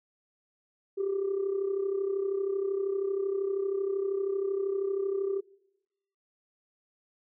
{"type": "tone with amplitude modulation", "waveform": "sine", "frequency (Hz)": 392, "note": "G4", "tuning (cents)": 0, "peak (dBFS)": -23, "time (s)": [0.97, 5.41], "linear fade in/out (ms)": 20, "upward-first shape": "sine", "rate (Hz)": 32.8, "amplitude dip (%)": 70, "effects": ["noise-tail reverb RT60 0.9 s tail -23 dB re dry", "tanh soft clip ceiling -22 dBFS"]}